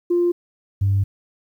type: tone pair in turn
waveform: sine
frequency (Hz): 349.2 / 98.62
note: F4 / G2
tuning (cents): 0 / +11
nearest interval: octave + minor seventh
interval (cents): 2189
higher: first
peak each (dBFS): -14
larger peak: neither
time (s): 0.1-0.32 / 0.81-1.04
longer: second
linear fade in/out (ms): 10
effects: tanh soft clip ceiling -11 dBFS + 9-bit